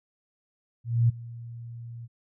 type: tone with ADSR envelope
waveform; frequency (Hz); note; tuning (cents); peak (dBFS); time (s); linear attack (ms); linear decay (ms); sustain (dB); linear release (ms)
sine; 117.4; A#2; +13; -16; 0.84-2.08; 250; 14; -21; 36
effects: none